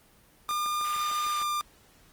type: tone with pitch glide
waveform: 45% pulse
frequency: 1206 to 1196.3 Hz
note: D6 to D6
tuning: +46 to +32 cents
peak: -27 dBFS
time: 0.49-1.61 s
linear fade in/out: 0 ms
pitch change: -14 cents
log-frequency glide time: 1.3-1.38 s
type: click train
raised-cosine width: 0.5 ms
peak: -28 dBFS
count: 7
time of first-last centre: 0.51-1.416 s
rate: 6.62 Hz
type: band-pass noise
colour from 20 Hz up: white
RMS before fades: -44 dBFS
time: 0.84-1.43 s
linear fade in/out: 2 ms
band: 980 to 3400 Hz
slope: 12 dB/octave
effects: pink hiss -59 dBFS RMS until 2.12 s + Opus 24 kbps